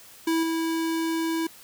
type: tone with level steps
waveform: square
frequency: 326.9 Hz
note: E4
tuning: 14 cents flat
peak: -22 / -25 dBFS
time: 0.27-1.47 s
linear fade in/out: 5 ms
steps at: 0.43 s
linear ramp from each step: 2 ms
effects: white hiss -49 dBFS RMS until 1.63 s

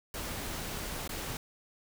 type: noise with dropouts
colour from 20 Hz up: pink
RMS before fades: -38 dBFS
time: 0.14-1.37 s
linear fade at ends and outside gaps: 2 ms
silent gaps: 1.077-1.092 s
effects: none

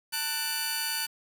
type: tone cluster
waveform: 15% pulse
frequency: 891 / 1485 / 2338 / 4617 Hz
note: A5 / F#6 / D7 / D8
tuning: +22 / +6 / -8 / -30 cents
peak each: -31 / -27 / -32 / -26 dBFS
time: 0.12-1.07 s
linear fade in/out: 20 ms
effects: 8-bit

